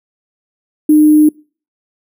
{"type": "tone with sample-and-hold", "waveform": "sine", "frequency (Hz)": 303.8, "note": "D#4", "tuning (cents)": -41, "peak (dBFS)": -4, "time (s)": [0.89, 1.29], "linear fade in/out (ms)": 5, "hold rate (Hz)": 11025, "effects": ["noise-tail reverb RT60 0.4 s tail -26 dB re dry"]}